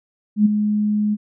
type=tone with ADSR envelope; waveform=sine; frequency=210 Hz; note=G#3; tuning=19 cents sharp; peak=-8 dBFS; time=0.36-1.17 s; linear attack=95 ms; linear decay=14 ms; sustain=-8 dB; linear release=39 ms; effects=none